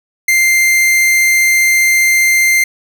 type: tone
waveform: 45% pulse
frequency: 2095 Hz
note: C7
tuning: 2 cents sharp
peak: -8 dBFS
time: 0.28-2.64 s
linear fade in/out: 5 ms
effects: none